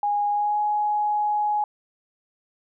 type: tone with pitch glide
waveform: sine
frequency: 823 to 837.4 Hz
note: G#5 to G#5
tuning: -16 to +14 cents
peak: -20 dBFS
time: 0.03-1.64 s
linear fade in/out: 2 ms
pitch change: +30 cents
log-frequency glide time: 0.3-0.59 s
effects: none